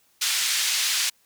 white band-pass noise, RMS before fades -24 dBFS, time 0.21-1.1 s, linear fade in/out 10 ms, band 2100 to 6400 Hz, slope 12 dB/octave, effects white hiss -63 dBFS RMS until 1.25 s

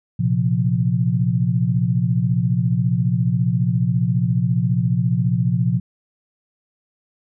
sine chord, Bb suspended second, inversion none, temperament just, 116.54 / 131.11 / 174.81 Hz, Bb2 / C3 / F3, 0 / +4 / +2 cents, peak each -20 dBFS, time 0.19-5.8 s, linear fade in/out 10 ms, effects none

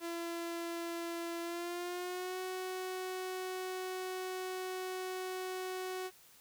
sawtooth tone with pitch glide, 338.5 to 371.3 Hz, E4 to F#4, +46 to +6 cents, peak -34 dBFS, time 0-6.11 s, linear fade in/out 50 ms, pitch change +160 cents, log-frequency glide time 1.41-2.39 s, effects white hiss -61 dBFS RMS until 6.4 s

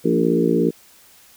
harmonic tone with a mistuned harmonic, 57.2 Hz, A#1, 32 cents flat, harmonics 3 / 4 / 5 / 6 / 7 / 8, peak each -22 / -22 / -22 / -22 / -22 / -22 dBFS, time 0.04-0.71 s, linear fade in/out 20 ms, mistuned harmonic 5, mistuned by +27 cents, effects white hiss -50 dBFS RMS until 1.36 s

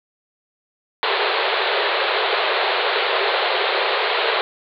pink band-pass noise, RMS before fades -20 dBFS, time 1.03-4.41 s, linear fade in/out 0 ms, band 380 to 4300 Hz, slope 96 dB/octave, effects none

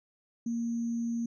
sine tone with sample-and-hold, 233.1 Hz, A#3, in tune, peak -29 dBFS, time 0.46-1.26 s, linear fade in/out 5 ms, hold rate 6300 Hz, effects resampled to 16000 Hz

